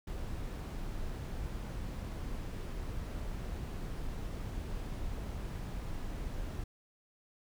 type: noise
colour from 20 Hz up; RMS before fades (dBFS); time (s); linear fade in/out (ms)
brown; -39; 0.07-6.64; 5
effects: none